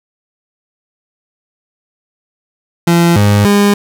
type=tone with pitch steps; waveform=30% pulse; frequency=170.5 / 102.7 / 203.3 Hz; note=F3 / G#2 / G#3; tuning=-41 / -19 / -37 cents; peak=-4 dBFS; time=2.87-3.74 s; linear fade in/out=5 ms; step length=290 ms; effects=none